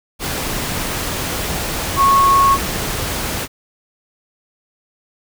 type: tone in noise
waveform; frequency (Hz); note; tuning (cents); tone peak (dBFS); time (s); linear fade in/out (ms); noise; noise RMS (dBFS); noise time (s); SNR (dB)
sine; 1100; C#6; -14; -9; 1.96-2.58; 50; pink; -22; 0.19-3.48; +10
effects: none